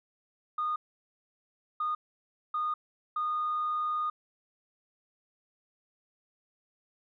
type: tone bursts at uneven times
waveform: sine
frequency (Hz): 1228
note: D#6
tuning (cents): -23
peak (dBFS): -27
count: 4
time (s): 0.58-0.76 / 1.8-1.95 / 2.54-2.74 / 3.16-4.1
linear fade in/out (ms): 5
effects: tanh soft clip ceiling -24 dBFS